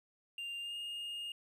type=tone with pitch glide; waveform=triangle; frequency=2794 to 2838 Hz; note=F7 to F7; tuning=0 to +27 cents; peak=-38 dBFS; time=0.38-1.32 s; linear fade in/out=2 ms; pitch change=+27 cents; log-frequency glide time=0.6-0.75 s; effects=none